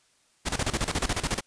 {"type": "noise with tremolo", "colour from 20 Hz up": "pink", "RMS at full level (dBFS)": -26, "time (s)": [0.45, 1.41], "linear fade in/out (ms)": 20, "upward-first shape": "square", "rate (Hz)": 14, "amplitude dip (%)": 80, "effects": ["white hiss -65 dBFS RMS until 1.46 s", "resampled to 22050 Hz"]}